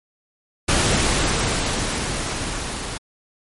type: noise with level ramp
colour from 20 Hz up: pink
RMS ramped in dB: -17 to -29 dBFS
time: 0.68-2.98 s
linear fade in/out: 10 ms
effects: MP3 48 kbps